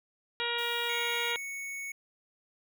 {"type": "harmonic tone", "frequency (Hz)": 473.4, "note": "A#4", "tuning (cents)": 27, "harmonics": [1, 2, 3, 4, 5, 6, 7, 8], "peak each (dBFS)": [-38, -38, -38, -38, -38, -38, -38, -38], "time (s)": [0.4, 1.36], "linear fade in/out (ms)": 0}
{"type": "noise", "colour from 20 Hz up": "blue", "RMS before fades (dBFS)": -47, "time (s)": [0.58, 1.32], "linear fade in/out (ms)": 5}
{"type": "tone", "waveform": "square", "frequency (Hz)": 2217, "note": "C#7", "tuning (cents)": 0, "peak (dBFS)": -37, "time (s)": [0.89, 1.92], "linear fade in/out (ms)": 5}
{"effects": []}